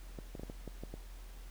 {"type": "clicks", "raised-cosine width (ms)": 2, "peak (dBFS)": -30, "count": 8, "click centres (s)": [0.188, 0.352, 0.396, 0.434, 0.499, 0.677, 0.836, 0.94], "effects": ["added 42 Hz sine -46 dBFS peak until 1.5 s", "pink hiss -59 dBFS RMS until 1.5 s"]}